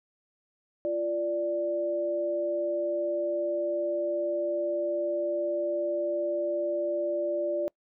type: tone pair together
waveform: sine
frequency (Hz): 344.8 / 587.3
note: F4 / D5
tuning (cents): -22 / 0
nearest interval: major sixth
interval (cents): 922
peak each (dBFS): -32 / -27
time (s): 0.85-7.68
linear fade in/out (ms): 0
effects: noise-tail reverb RT60 0.1 s tail -26 dB re dry